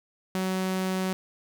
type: tone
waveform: sawtooth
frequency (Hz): 187.4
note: F#3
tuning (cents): +22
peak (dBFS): -22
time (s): 0.35-1.13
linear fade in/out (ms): 0
effects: none